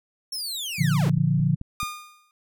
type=linear sweep; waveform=sawtooth; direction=down; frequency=5480 to 164.81 Hz; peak=-26 dBFS; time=0.32-1.1 s; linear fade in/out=5 ms
type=chord; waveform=sine; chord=Bb major; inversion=none; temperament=equal; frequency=116.54 / 146.83 / 174.61 Hz; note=Bb2 / D3 / F3; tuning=0 / 0 / 0 cents; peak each=-26 / -21 / -23 dBFS; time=0.78-1.56 s; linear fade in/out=20 ms
type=click train; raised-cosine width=5 ms; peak=-22 dBFS; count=4; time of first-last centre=1.18-1.831 s; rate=4.61 Hz
type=tone with exponential decay; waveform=sawtooth; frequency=1217 Hz; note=D#6; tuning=39 cents flat; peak=-21 dBFS; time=1.8-2.31 s; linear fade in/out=1 ms; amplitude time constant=110 ms
effects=none